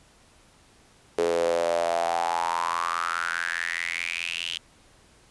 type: tone with high-pass filter sweep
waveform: sawtooth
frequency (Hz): 84.8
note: E2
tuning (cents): +50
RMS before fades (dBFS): -27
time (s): 1.18-4.58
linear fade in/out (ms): 5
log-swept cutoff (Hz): 430 to 3100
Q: 7.2
effects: pink hiss -57 dBFS RMS until 5.3 s + resampled to 24000 Hz